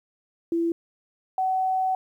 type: tone pair in turn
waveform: sine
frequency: 335.6 / 753.4 Hz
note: E4 / F#5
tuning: +31 / +31 cents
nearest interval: octave + major second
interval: 1400 cents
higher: second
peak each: -21 dBFS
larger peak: neither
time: 0.52-0.72 / 1.38-1.95 s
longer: second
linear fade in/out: 2 ms
effects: 10-bit